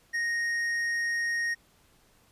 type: tone with tanh clipping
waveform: sine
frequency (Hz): 1864.7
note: A#6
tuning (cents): 0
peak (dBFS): -28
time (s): 0.13-1.55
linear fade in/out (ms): 20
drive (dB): 8
effects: pink hiss -63 dBFS RMS until 2.31 s + resampled to 32000 Hz